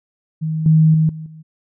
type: tone with level steps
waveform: sine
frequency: 157.9 Hz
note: D#3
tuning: 26 cents sharp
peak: -18 / -8 / -11 / -27 / -35 dBFS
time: 0.41-1.43 s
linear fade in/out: 20 ms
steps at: 0.66 / 0.94 / 1.09 / 1.26 s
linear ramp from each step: 2 ms
effects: none